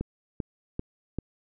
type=click train; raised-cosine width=3 ms; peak=-17 dBFS; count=4; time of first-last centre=0.01-1.186 s; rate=2.55 Hz; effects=none